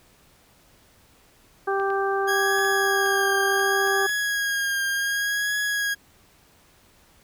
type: harmonic tone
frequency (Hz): 392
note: G4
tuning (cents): 0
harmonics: 1 / 2 / 3 / 4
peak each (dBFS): -24 / -27 / -29 / -30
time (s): 1.67-4.07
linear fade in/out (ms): 10
type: clicks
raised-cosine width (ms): 0.3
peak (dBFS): -26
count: 8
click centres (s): 1.799 / 1.903 / 2.588 / 2.648 / 3.062 / 3.596 / 3.874 / 4.094
type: tone with vibrato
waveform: 40% pulse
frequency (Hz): 1640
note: G#6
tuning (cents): -22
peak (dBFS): -22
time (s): 2.27-5.95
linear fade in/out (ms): 20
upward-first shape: triangle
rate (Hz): 0.68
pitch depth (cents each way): 40
effects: pink hiss -57 dBFS RMS until 7.23 s